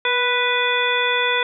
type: harmonic tone with a mistuned harmonic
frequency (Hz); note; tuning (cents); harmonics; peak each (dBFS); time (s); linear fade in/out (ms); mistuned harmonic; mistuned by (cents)
493.9; B4; 0; 1 / 2 / 3 / 4 / 5 / 7; -24 / -24 / -24 / -24 / -24 / -24; 0.05-1.43; 2; 1; -24
effects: none